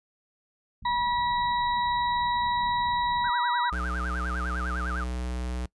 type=low-pass noise; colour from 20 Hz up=pink; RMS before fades=-44 dBFS; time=0.82-3.3 s; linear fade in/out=5 ms; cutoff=240 Hz; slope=96 dB/octave
type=harmonic tone; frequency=968 Hz; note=B5; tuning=35 cents flat; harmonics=1 / 2 / 4; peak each=-24 / -35 / -35 dBFS; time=0.85-3.7 s; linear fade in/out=5 ms
type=tone with vibrato; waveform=sine; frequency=1383 Hz; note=F6; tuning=17 cents flat; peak=-31 dBFS; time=3.24-5.04 s; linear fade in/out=5 ms; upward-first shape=sine; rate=9.9 Hz; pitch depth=250 cents each way
type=tone; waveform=square; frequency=61.74 Hz; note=B1; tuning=in tune; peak=-30 dBFS; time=3.72-5.66 s; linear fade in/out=5 ms
effects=noise-tail reverb RT60 0.1 s tail -23 dB re dry + resampled to 24000 Hz